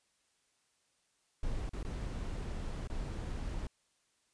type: noise with dropouts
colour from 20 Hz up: brown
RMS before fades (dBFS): -38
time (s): 1.43-3.67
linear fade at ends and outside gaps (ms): 2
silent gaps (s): 1.693-1.733 / 1.83-1.848 / 2.874-2.899
effects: white hiss -75 dBFS RMS until 4.33 s + resampled to 22050 Hz